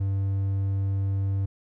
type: tone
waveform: triangle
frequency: 97.7 Hz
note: G2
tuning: 5 cents flat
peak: -21 dBFS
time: 0-1.46 s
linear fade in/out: 10 ms
effects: none